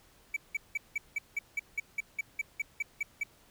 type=tone bursts; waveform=triangle; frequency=2293 Hz; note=D7; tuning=42 cents flat; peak=-27 dBFS; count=15; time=0.34-3.235 s; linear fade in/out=5 ms; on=25 ms; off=180 ms; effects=pink hiss -62 dBFS RMS until 3.5 s